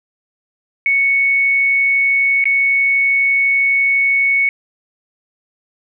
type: tone with dropouts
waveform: sine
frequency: 2217 Hz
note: C#7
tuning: in tune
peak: -11 dBFS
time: 0.86-4.49 s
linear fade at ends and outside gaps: 1 ms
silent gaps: 2.441-2.455 s
effects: none